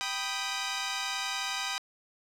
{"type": "chord", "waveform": "10% pulse", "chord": "G augmented", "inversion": "none", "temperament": "equal", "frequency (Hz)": [784, 987.8, 1244.5], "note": ["G5", "B5", "D#6"], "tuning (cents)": [0, 0, 0], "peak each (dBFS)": -27, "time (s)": [0.01, 1.78], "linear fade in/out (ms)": 0, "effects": ["low-pass 8000 Hz 12 dB/octave", "9-bit"]}